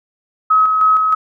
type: tone with tremolo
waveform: sine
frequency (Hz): 1277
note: D#6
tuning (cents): +45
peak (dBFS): -8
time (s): 0.5-1.15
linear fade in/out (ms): 10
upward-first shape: square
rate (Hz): 3.2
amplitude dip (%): 35
effects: none